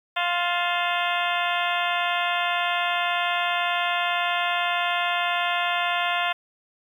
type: harmonic tone with a mistuned harmonic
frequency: 350.1 Hz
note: F4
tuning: 4 cents sharp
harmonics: 2 / 3 / 4 / 5 / 6 / 7 / 8 / 9 / 10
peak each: -27 / -29 / -30 / -31 / -32 / -32 / -33 / -34 / -34 dBFS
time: 0.16-6.33 s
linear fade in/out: 10 ms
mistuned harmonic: 7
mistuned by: +72 cents
effects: 9-bit